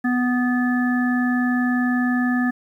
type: harmonic tone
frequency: 247.7 Hz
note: B3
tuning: 5 cents sharp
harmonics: 1 / 3 / 5 / 7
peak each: -18 / -30 / -33 / -26 dBFS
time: 0.04-2.51 s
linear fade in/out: 10 ms
effects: 9-bit